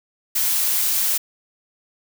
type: noise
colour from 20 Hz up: blue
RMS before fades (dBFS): -20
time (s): 0.35-1.18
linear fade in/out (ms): 10
effects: none